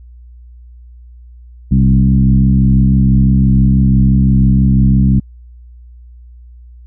sine tone with frequency modulation, 130.81 Hz, C3, in tune, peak -6 dBFS, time 1.71-5.2 s, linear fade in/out 10 ms, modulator 66 Hz, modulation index 1.4, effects added 60 Hz sine -34 dBFS peak until 6.86 s

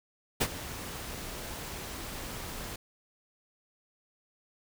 pink noise with ADSR envelope, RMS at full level -25 dBFS, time 0.4-2.76 s, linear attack 17 ms, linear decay 51 ms, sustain -15 dB, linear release 4 ms, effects none

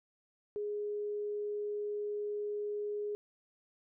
sine tone, 415.3 Hz, G#4, in tune, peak -34 dBFS, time 0.56-3.15 s, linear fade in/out 0 ms, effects none

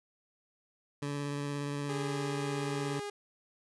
20% pulse tone with vibrato, 143.5 Hz, D3, 40 cents flat, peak -29 dBFS, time 1.02-3 s, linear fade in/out 5 ms, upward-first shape square, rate 17 Hz, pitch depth 10 cents each way
sawtooth tone, 409.6 Hz, G#4, 24 cents flat, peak -33 dBFS, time 1.89-3.1 s, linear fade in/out 5 ms
effects resampled to 24000 Hz

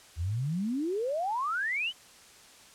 sine exponential sweep, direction up, 76 to 3136 Hz, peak -28 dBFS, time 0.16-1.93 s, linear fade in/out 50 ms, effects white hiss -54 dBFS RMS until 2.74 s + low-pass 9000 Hz 12 dB/octave

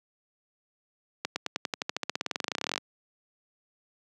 accelerating click train, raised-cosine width 0.2 ms, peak -11 dBFS, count 30, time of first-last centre 1.25-2.779 s, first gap 110 ms, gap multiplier 0.94, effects high-pass 200 Hz 12 dB/octave

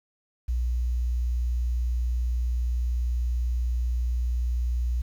sine tone, 60.3 Hz, B1, 41 cents flat, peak -23 dBFS, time 0.48-5.02 s, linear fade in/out 10 ms, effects 9-bit

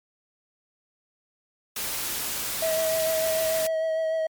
white noise, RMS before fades -30 dBFS, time 1.76-3.67 s, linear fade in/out 5 ms
triangle tone with vibrato, 642 Hz, E5, 46 cents flat, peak -21 dBFS, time 2.62-4.27 s, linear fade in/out 5 ms, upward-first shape triangle, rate 6.7 Hz, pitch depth 22 cents each way
effects MP3 96 kbps

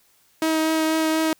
sawtooth tone with vibrato, 317.6 Hz, D#4, 36 cents sharp, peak -15 dBFS, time 0.42-1.33 s, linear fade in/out 2 ms, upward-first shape triangle, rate 4.1 Hz, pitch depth 13 cents each way, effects white hiss -60 dBFS RMS until 1.39 s

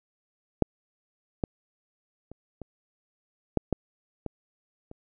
clicks, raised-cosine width 2 ms, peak -6 / -13 / -29 / -25 / -9 / -11 / -19 / -29 dBFS, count 8, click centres 0.623 / 1.438 / 2.316 / 2.617 / 3.573 / 3.727 / 4.263 / 4.914 s, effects none

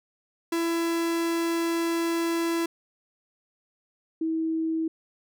45% pulse / sine tone pair in turn, 334.5 / 322.6 Hz, E4 / E4, +25 / -37 cents, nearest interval minor second, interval 62 cents, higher first, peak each -24 dBFS, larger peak neither, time 0.52-2.66 / 4.21-4.88 s, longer first, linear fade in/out 5 ms, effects none

